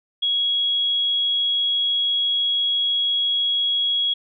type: tone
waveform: sine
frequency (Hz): 3322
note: G#7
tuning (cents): 0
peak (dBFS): -18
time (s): 0.22-4.14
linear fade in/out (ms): 10
effects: none